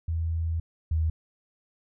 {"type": "tone pair in turn", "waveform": "sine", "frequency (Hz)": [82.1, 79.81], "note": ["E2", "D#2"], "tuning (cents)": [-6, 45], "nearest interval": "unison", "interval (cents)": 49, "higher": "first", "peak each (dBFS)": [-25, -22], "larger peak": "second", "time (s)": [[0.08, 0.6], [0.91, 1.1]], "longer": "first", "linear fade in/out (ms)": 5, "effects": []}